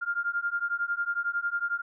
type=beating tone pair; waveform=sine; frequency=1396.9 / 1407.9 Hz; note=F6 / F6; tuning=0 / +14 cents; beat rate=11 Hz; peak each=-30 dBFS; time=0.01-1.82 s; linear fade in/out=20 ms; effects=none